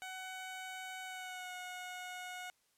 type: tone with pitch glide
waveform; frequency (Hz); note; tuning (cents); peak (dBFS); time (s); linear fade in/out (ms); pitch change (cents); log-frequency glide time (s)
15% pulse; 749 to 728.5; F#5 to F#5; +21 to -27; -37; 0.02-2.5; 0; -48; 1.04-1.54
effects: white hiss -75 dBFS RMS until 2.77 s + low-pass 12000 Hz 12 dB/octave